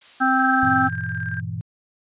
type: noise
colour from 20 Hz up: blue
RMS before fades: -40 dBFS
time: 0.01-0.89 s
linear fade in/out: 10 ms
type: harmonic tone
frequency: 261.6 Hz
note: C4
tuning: in tune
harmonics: 1 / 3 / 5 / 6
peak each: -21 / -21 / -21 / -21 dBFS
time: 0.2-0.89 s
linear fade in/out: 20 ms
type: tone with tremolo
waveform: sine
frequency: 1592 Hz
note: G6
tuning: 26 cents sharp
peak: -26 dBFS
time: 0.37-1.41 s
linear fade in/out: 20 ms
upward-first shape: square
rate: 18 Hz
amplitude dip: 50%
type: chord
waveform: sine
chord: E diminished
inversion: first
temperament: just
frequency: 98.89 / 118.67 / 164.81 Hz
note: G2 / Bb2 / E3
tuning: +16 / +31 / 0 cents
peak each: -30 / -30 / -31 dBFS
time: 0.63-1.61 s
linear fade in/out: 0 ms
effects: resampled to 8000 Hz